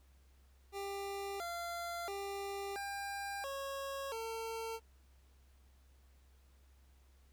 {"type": "tone with pitch steps", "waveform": "25% pulse", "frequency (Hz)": [397.2, 689, 397.5, 799, 549, 451.9], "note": ["G4", "F5", "G4", "G5", "C#5", "A4"], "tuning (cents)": [23, -24, 24, 33, -17, 46], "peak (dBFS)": -36, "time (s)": [0.72, 4.8], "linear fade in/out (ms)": 50, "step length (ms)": 680, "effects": ["added 66 Hz sine -62 dBFS peak until 7.32 s", "pink hiss -73 dBFS RMS until 7.32 s"]}